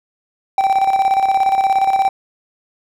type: tone with tremolo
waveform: triangle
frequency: 777 Hz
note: G5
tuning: 16 cents flat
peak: -8 dBFS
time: 0.58-2.09 s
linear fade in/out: 2 ms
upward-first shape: square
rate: 17 Hz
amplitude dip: 55%
effects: none